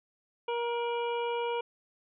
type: harmonic tone with a mistuned harmonic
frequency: 472.7 Hz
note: A#4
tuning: 24 cents sharp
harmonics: 1 / 2 / 3 / 5 / 6 / 7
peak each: -31 / -34 / -46 / -42 / -44 / -53 dBFS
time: 0.48-1.61 s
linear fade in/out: 5 ms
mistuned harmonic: 6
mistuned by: +39 cents
effects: none